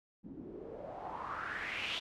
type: noise with low-pass filter sweep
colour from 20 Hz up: white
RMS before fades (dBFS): -42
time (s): 0.23-2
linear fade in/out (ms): 20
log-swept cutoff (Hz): 230 to 3400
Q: 4.8
effects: none